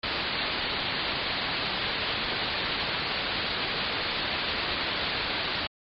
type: low-pass noise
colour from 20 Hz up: white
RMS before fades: -30 dBFS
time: 0.03-5.67 s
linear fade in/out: 5 ms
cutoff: 4600 Hz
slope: 96 dB/octave
effects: MP3 32 kbps